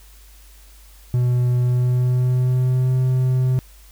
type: tone with pitch glide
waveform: triangle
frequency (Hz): 123.47 to 128.49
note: B2 to C3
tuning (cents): 0 to -31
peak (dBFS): -13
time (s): 1.14-3.59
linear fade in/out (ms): 0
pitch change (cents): +69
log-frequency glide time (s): 1.6-2.94
effects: added 50 Hz sine -44 dBFS peak until 3.91 s + white hiss -51 dBFS RMS until 3.91 s